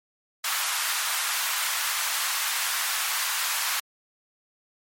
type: high-pass noise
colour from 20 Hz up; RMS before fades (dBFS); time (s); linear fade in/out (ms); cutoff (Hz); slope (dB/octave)
pink; -27; 0.44-3.8; 5; 1000; 24
effects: MP3 64 kbps